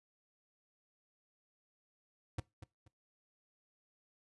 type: tone with echo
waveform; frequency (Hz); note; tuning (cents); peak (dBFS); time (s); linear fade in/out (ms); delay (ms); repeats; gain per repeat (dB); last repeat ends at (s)
square; 103.83; G#2; 0; -35; 2.38-2.4; 5; 240; 2; -12; 2.88
effects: noise-tail reverb RT60 0.2 s tail -20 dB re dry + resampled to 24000 Hz